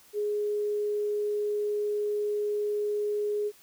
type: tone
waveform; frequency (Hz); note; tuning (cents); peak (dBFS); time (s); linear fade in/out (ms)
sine; 416.6; G#4; +5; -26; 0.13-3.52; 50
effects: white hiss -57 dBFS RMS until 3.62 s